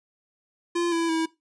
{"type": "tone with pitch steps", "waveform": "square", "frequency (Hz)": [344.8, 333.3, 324.3], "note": ["F4", "E4", "E4"], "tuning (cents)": [-22, 19, -28], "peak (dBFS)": -23, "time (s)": [0.75, 1.26], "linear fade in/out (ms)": 10, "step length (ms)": 170, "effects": ["noise-tail reverb RT60 0.2 s tail -19 dB re dry", "resampled to 22050 Hz"]}